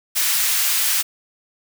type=high-pass noise; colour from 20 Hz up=white; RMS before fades=-19 dBFS; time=0.15-1.03 s; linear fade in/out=20 ms; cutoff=1400 Hz; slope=12 dB/octave; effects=none